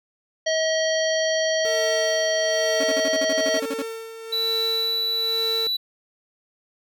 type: harmonic tone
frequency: 638 Hz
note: D#5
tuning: 43 cents sharp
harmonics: 1 / 3 / 5 / 7 / 9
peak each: -21 / -28 / -30 / -30 / -31 dBFS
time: 0.46-3.6 s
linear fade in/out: 10 ms
type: tone with tremolo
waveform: 45% pulse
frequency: 451.1 Hz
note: A4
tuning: 43 cents sharp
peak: -27 dBFS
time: 1.65-5.67 s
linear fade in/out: 0 ms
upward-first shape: sine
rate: 1.1 Hz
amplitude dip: 65%
type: tone bursts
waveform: 30% pulse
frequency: 277.2 Hz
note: C#4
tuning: in tune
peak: -23 dBFS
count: 13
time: 2.8-3.822 s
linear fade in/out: 5 ms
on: 38 ms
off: 44 ms
type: tone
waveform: triangle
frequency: 3951 Hz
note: B7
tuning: in tune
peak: -20 dBFS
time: 4.32-5.77 s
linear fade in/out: 10 ms
effects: none

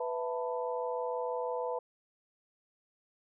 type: harmonic tone with a mistuned harmonic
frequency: 165.5 Hz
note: E3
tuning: 7 cents sharp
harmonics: 3 / 4 / 5 / 6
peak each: -34 / -40 / -39 / -41 dBFS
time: 0-1.79 s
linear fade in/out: 5 ms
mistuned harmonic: 5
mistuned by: +120 cents
effects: none

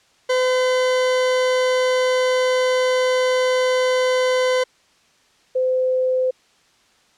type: tone pair in turn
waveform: 40% pulse / sine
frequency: 509 / 513.1 Hz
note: C5 / C5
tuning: -48 / -34 cents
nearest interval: unison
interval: 14 cents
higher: second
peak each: -15 / -16 dBFS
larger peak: first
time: 0.29-4.64 / 5.55-6.31 s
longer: first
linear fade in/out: 10 ms
effects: white hiss -57 dBFS RMS until 7.17 s + low-pass 6000 Hz 12 dB/octave

